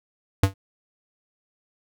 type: tone with exponential decay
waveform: square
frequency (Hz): 97.1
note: G2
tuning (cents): -16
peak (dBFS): -11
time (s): 0.43-0.54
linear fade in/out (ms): 5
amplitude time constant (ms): 22
effects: none